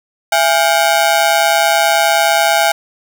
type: ring-modulated tone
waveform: sawtooth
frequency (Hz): 745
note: F#5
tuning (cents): +12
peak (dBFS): -3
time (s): 0.32-2.72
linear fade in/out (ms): 5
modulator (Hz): 74.7
effects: none